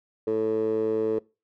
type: tone with band-pass filter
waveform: 15% pulse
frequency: 110 Hz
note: A2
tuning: in tune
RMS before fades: -25 dBFS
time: 0.27-1.19 s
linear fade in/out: 5 ms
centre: 440 Hz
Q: 5.4
effects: noise-tail reverb RT60 0.3 s tail -23 dB re dry